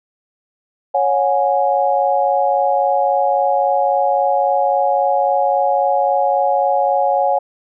sine chord, C# suspended fourth, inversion none, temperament equal with one note detuned, 554.4 / 726.9 / 830.6 Hz, C#5 / F#5 / G#5, 0 / -31 / 0 cents, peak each -17 dBFS, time 0.94-7.39 s, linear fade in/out 10 ms, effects none

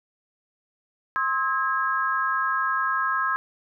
sine tone cluster, 1057 / 1288 / 1637 Hz, C6 / E6 / G#6, +17 / -41 / -25 cents, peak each -26 dBFS, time 1.16-3.36 s, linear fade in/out 0 ms, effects none

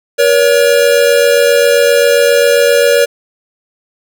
square tone pair together, 477.4 / 564.9 Hz, A#4 / C#5, +41 / +33 cents, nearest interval minor third, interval 292 cents, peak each -10 dBFS, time 0.18-3.06 s, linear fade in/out 20 ms, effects none

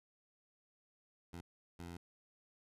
15% pulse tone bursts at uneven times, 86.1 Hz, F2, 24 cents flat, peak -40 dBFS, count 2, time 1.33-1.41 / 1.79-1.97 s, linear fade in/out 5 ms, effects resampled to 32000 Hz

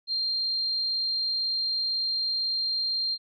sine tone, 4186 Hz, C8, in tune, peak -25 dBFS, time 0.07-3.18 s, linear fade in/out 50 ms, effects none

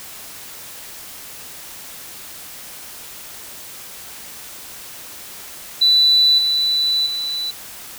sine tone with level steps, 3976 Hz, B7, 11 cents sharp, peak -10 / -15 / -21 dBFS, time 5.81-7.51 s, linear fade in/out 10 ms, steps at 6.38 / 7.06 s, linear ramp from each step 5 ms, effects white hiss -36 dBFS RMS until 7.98 s

